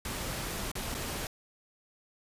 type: noise with dropouts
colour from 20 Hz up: pink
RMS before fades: -36 dBFS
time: 0.05-1.27 s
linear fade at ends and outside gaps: 2 ms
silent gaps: 0.716-0.753 / 0.944-0.948 s
effects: resampled to 32000 Hz